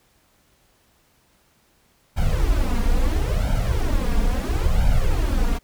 brown noise with flanger, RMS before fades -19 dBFS, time 2.16-5.59 s, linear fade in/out 20 ms, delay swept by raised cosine 1.3 to 4.3 ms, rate 0.74 Hz, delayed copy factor +0.85, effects pink hiss -61 dBFS RMS until 5.63 s

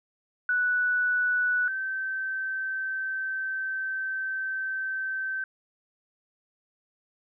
sine tone pair in turn, 1480 / 1546.8 Hz, F#6 / G6, 0 / -24 cents, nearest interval minor second, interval 76 cents, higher second, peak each -22 / -28 dBFS, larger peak first, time 0.49-1.68 / 1.68-5.44 s, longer second, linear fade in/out 2 ms, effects none

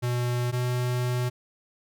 square tone pair in turn, 122.3 / 123.94 Hz, B2 / B2, -16 / +7 cents, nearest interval unison, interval 23 cents, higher second, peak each -25 dBFS, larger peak neither, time 0.02-0.52 / 0.52-1.3 s, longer second, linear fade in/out 20 ms, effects none

